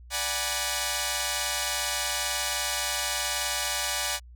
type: chord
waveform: 5% pulse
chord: G# half-diminished seventh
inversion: second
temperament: equal with one note detuned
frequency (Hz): 587.3 / 740 / 830.6 / 972.5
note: D5 / F#5 / G#5 / B5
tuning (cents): 0 / 0 / 0 / -27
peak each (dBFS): -21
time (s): 0.1-4.2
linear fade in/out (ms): 50
effects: added 60 Hz sine -45 dBFS peak until 4.35 s